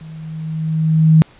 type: tone with level ramp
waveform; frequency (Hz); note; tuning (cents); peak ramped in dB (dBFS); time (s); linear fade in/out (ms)
sine; 158.5; D#3; +32; -32 to -4; 0.01-1.22; 0
effects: pink hiss -47 dBFS RMS until 1.39 s + resampled to 8000 Hz